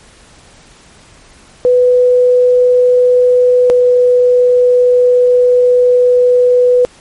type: tone pair in turn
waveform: sine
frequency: 496.7 / 494.8 Hz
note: B4 / B4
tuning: +10 / +3 cents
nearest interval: unison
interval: 7 cents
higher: first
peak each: -5 / -5 dBFS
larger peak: neither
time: 1.65-3.7 / 3.7-6.85 s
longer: second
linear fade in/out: 0 ms
effects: pink hiss -42 dBFS RMS until 7 s + MP3 48 kbps